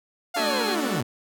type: linear sweep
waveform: sawtooth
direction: down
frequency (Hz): 716 to 104.7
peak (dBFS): -22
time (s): 0.34-1.03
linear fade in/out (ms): 10
type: chord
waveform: 15% pulse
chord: D major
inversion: none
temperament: equal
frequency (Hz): 293.7 / 370 / 440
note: D4 / F#4 / A4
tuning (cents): 0 / 0 / 0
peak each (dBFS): -24 / -26 / -26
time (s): 0.36-1.01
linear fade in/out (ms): 5
type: harmonic tone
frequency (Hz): 830.6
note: G#5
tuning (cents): 0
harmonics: 2 / 3 / 4 / 5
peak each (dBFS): -34 / -38 / -38 / -31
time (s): 0.37-0.75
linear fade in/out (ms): 5
type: tone with vibrato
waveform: sine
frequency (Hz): 222.2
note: A3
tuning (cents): +17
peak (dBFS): -32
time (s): 0.39-1.03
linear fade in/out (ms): 10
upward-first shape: sine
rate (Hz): 10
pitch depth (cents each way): 100
effects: none